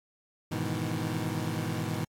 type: chord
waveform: 25% pulse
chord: E major seventh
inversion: first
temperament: equal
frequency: 103.83 / 123.47 / 155.56 / 164.81 Hz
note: G#2 / B2 / D#3 / E3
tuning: 0 / 0 / 0 / 0 cents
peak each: -32 dBFS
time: 0.51-2.05 s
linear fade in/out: 10 ms
effects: AAC 64 kbps